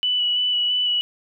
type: tone with vibrato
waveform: sine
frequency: 2960 Hz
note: F#7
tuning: in tune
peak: -18 dBFS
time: 0.03-1.01 s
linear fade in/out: 0 ms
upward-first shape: square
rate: 3 Hz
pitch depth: 12 cents each way
effects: none